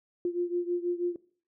sine beating tone pair, 349.2 / 355.4 Hz, F4 / F4, 0 / +30 cents, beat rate 6.2 Hz, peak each -29 / -32 dBFS, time 0.25-1.16 s, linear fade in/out 2 ms, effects noise-tail reverb RT60 0.5 s tail -20 dB re dry

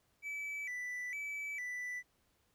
triangle tone with vibrato, 2135 Hz, C7, 34 cents sharp, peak -37 dBFS, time 0.22-2.03 s, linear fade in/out 50 ms, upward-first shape square, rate 1.1 Hz, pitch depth 130 cents each way, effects pink hiss -75 dBFS RMS until 2.54 s

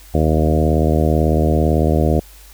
harmonic tone with a mistuned harmonic, 78 Hz, D#2, 5 cents sharp, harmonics 1 / 2 / 3 / 4 / 5 / 6 / 7 / 8 / 9, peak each -16 / -19 / -21 / -22 / -23 / -24 / -24 / -25 / -26 dBFS, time 0.14-2.2 s, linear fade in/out 5 ms, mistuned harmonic 1, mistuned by -25 cents, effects added 50 Hz sine -41 dBFS peak until 2.53 s + white hiss -45 dBFS RMS until 2.53 s

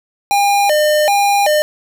square tone with vibrato, 698.5 Hz, F5, in tune, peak -11 dBFS, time 0.31-1.62 s, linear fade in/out 0 ms, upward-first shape square, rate 1.3 Hz, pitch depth 250 cents each way, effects none

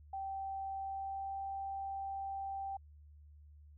sine tone with pitch glide, 778 to 783 Hz, G5 to G5, -13 to -2 cents, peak -38 dBFS, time 0.13-2.77 s, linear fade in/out 5 ms, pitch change +11 cents, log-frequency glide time 0.76-1.43 s, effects added 74 Hz sine -55 dBFS peak until 3.77 s

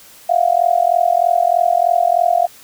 sine tone with amplitude modulation, 697 Hz, F5, 4 cents flat, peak -7 dBFS, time 0.29-2.47 s, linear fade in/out 10 ms, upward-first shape sine, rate 43.2 Hz, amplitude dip 95%, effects white hiss -43 dBFS RMS until 2.63 s

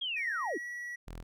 sine linear sweep, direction down, 3322 to 256.6 Hz, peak -32 dBFS, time 0.01-0.58 s, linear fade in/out 10 ms
triangle tone with pitch glide, 1864.7 to 1933.8 Hz, A#6 to B6, 0 to -37 cents, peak -36 dBFS, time 0.16-0.96 s, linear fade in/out 10 ms, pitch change +63 cents, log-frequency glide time 0.3-0.65 s
sawtooth tone, 41.75 Hz, E1, 23 cents sharp, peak -38 dBFS, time 1.07-1.23 s, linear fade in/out 10 ms
effects none

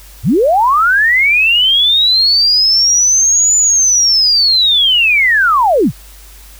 sine linear two-way sweep, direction up then down, 80.9 to 7040 to 80.9 Hz, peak -7 dBFS, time 0.23-5.92 s, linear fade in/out 50 ms, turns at 3.56 s, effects added 50 Hz sine -36 dBFS peak until 6.59 s + white hiss -40 dBFS RMS until 6.59 s

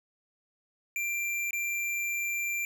square tone with dropouts, 2366 Hz, D7, 12 cents sharp, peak -30 dBFS, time 0.96-2.65 s, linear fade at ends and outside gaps 1 ms, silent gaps 1.508-1.531 s, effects none

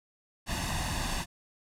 pink noise with comb filter, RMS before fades -32 dBFS, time 0.46-1.26 s, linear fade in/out 50 ms, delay 1.1 ms, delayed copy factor +0.7, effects low-pass 10000 Hz 12 dB/octave

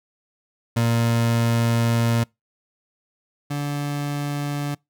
30% pulse tone pair in turn, 116.54 / 144.51 Hz, A#2 / D3, 0 / -28 cents, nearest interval major third, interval 372 cents, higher second, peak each -15 / -21 dBFS, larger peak first, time 0.76-2.24 / 3.5-4.75 s, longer first, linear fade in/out 10 ms, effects noise-tail reverb RT60 0.2 s tail -26 dB re dry

